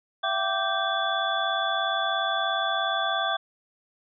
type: tone cluster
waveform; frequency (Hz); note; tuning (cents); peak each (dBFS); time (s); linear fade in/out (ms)
sine; 672 / 769 / 1169 / 1563 / 3445; E5 / G5 / D6 / G6 / A7; +33 / -33 / -8 / -6 / -37; -30; 0.23-3.37; 10
effects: none